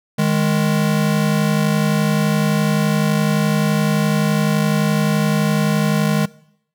square tone pair together, 155.56 / 207.3 Hz, D#3 / G#3, 0 / -3 cents, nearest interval perfect fourth, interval 497 cents, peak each -18 dBFS, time 0.18-6.26 s, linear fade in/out 10 ms, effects noise-tail reverb RT60 0.7 s tail -21 dB re dry

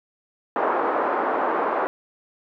white band-pass noise, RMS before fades -23 dBFS, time 0.56-1.87 s, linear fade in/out 0 ms, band 310 to 1200 Hz, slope 24 dB/octave, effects none

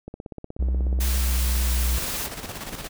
click train, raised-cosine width 2 ms, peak -22 dBFS, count 16, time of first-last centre 0.08-0.989 s, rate 16.5 Hz
triangle tone with pitch glide, 62.8 to 61.69 Hz, B1 to B1, +30 to -1 cents, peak -18 dBFS, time 0.59-1.99 s, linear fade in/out 10 ms, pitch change -31 cents, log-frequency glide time 1.28-1.62 s
white noise, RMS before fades -30 dBFS, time 1-2.27 s, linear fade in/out 10 ms
pink noise with tremolo, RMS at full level -33 dBFS, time 1.96-2.89 s, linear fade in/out 20 ms, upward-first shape square, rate 17 Hz, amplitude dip 50%
effects none

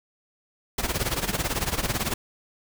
pink noise with tremolo, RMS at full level -24 dBFS, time 0.78-2.14 s, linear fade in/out 5 ms, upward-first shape sine, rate 18 Hz, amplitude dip 80%, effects none

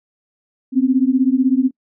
sine beating tone pair, 252.9 / 268.9 Hz, B3 / C4, +41 / +47 cents, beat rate 16 Hz, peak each -15 dBFS, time 0.72-1.71 s, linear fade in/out 50 ms, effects noise-tail reverb RT60 0.1 s tail -25 dB re dry

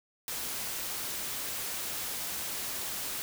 white noise, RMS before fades -36 dBFS, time 0.28-3.22 s, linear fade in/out 0 ms, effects none

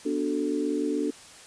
sine chord, B minor seventh, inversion none, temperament equal, 246.9 / 293.7 / 370 / 440 Hz, B3 / D4 / F#4 / A4, 0 / 0 / 0 / 0 cents, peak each -33 / -27 / -33 / -31 dBFS, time 0.05-1.11 s, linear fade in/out 10 ms, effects white hiss -48 dBFS RMS until 1.46 s + resampled to 22050 Hz

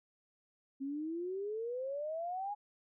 sine exponential sweep, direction up, 266.3 to 838 Hz, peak -36 dBFS, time 0.8-2.55 s, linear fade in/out 20 ms, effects none

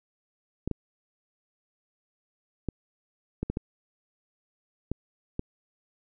clicks, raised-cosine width 3 ms, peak -16 dBFS, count 8, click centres 0.676 / 0.713 / 2.687 / 3.43 / 3.5 / 3.571 / 4.916 / 5.394 s, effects none

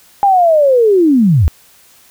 sine linear sweep, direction down, 816 to 65.41 Hz, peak -6 dBFS, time 0.23-1.48 s, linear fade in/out 0 ms, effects white hiss -46 dBFS RMS until 2.1 s

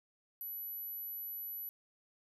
sine tone, 11890 Hz, F#9, 7 cents sharp, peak -40 dBFS, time 0.41-1.69 s, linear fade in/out 0 ms, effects none

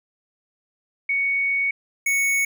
sine / square tone pair in turn, 2228 / 2219 Hz, C#7 / C#7, +8 / +1 cents, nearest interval unison, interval 7 cents, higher first, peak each -19 dBFS, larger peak neither, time 1.09-1.71 / 2.06-2.45 s, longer first, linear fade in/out 5 ms, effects none

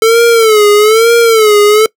square tone with vibrato, 440 Hz, A4, in tune, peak -4 dBFS, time 0.02-1.86 s, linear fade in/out 2 ms, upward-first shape sine, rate 1.1 Hz, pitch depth 110 cents each way, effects noise-tail reverb RT60 0.1 s tail -23 dB re dry

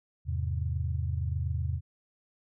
sine chord, E augmented, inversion none, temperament equal, 82.41 / 103.83 / 130.81 Hz, E2 / G#2 / B#2, 0 / 0 / 0 cents, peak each -30 / -35 / -34 dBFS, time 0.25-1.81 s, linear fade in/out 50 ms, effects none

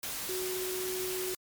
sine tone in noise, 370 Hz, F#4, in tune, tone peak -34 dBFS, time 0.29-1.34 s, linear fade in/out 2 ms, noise white, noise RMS -37 dBFS, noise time 0.03-1.35 s, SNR 0 dB, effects MP3 96 kbps

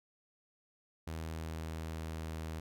sawtooth tone with pitch glide, 80.5 to 79.81 Hz, E2 to D#2, -41 to +45 cents, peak -35 dBFS, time 1.07-2.6 s, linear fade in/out 5 ms, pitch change -14 cents, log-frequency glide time 1.55-2.42 s, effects none

